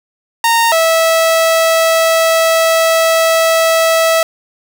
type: tone pair in turn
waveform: sawtooth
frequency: 923 / 652.7 Hz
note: A#5 / E5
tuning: -17 / -17 cents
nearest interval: tritone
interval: 600 cents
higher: first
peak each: -5 dBFS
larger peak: neither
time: 0.44-0.72 / 0.72-4.23 s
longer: second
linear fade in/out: 2 ms
effects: none